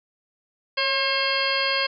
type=harmonic tone with a mistuned harmonic; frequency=537 Hz; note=C5; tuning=45 cents sharp; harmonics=1 / 2 / 3 / 4 / 5 / 6 / 8 / 9; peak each=-29 / -29 / -29 / -29 / -29 / -29 / -29 / -29 dBFS; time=0.77-1.87 s; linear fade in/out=10 ms; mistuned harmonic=1; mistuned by=+36 cents; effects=none